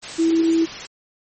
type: tone in noise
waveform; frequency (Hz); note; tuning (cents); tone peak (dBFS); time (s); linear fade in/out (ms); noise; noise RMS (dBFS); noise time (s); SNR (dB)
sine; 328.5; E4; -6; -14; 0.18-0.66; 20; white; -32; 0.02-0.87; +15
effects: MP3 32 kbps